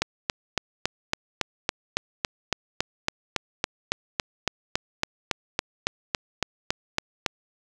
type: click train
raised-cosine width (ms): 0.2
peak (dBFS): -5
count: 27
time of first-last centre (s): 0.02-7.262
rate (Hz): 3.59
effects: none